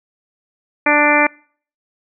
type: harmonic tone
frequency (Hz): 295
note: D4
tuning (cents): +8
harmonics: 1 / 2 / 3 / 4 / 5 / 6 / 7 / 8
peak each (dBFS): -19 / -18 / -18 / -21 / -21 / -19 / -18 / -17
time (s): 0.86-1.27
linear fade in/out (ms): 5
effects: noise-tail reverb RT60 0.5 s tail -26 dB re dry